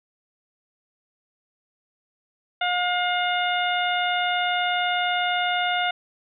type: harmonic tone with a mistuned harmonic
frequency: 716 Hz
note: F5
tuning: 43 cents sharp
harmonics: 1 / 2 / 3 / 4 / 5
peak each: -24 / -27 / -29 / -30 / -31 dBFS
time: 2.61-5.91 s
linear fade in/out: 5 ms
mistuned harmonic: 3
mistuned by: -23 cents
effects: none